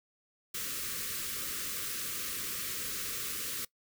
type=band-stop noise; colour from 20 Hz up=white; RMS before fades=-37 dBFS; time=0.54-3.65 s; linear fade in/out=5 ms; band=550 to 1100 Hz; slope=96 dB/octave; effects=noise-tail reverb RT60 0.1 s tail -21 dB re dry